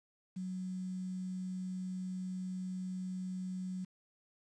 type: tone with quantisation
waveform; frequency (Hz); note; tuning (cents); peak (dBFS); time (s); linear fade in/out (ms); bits
sine; 185; F#3; 0; -37; 0.36-3.85; 10; 10
effects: resampled to 22050 Hz